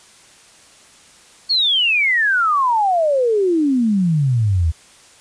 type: exponential sweep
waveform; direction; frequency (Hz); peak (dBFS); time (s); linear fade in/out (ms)
sine; down; 4435 to 76.3; -13; 1.49-4.72; 20
effects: white hiss -47 dBFS RMS until 5.2 s + resampled to 22050 Hz